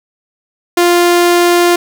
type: tone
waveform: sawtooth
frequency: 349.2 Hz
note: F4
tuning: in tune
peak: -3 dBFS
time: 0.77-1.76 s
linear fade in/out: 5 ms
effects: none